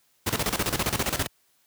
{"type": "noise with tremolo", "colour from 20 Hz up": "pink", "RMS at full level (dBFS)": -24, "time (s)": [0.26, 1.27], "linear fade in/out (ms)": 10, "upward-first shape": "square", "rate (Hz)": 15, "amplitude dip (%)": 75, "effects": ["white hiss -66 dBFS RMS until 1.66 s", "high-pass 60 Hz 12 dB/octave"]}